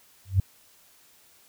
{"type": "tone with exponential growth", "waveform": "sine", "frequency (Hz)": 95.3, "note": "G2", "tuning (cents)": -48, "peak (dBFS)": -13, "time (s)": [0.25, 0.4], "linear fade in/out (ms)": 5, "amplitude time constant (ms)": 31, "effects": ["white hiss -58 dBFS RMS until 1.48 s"]}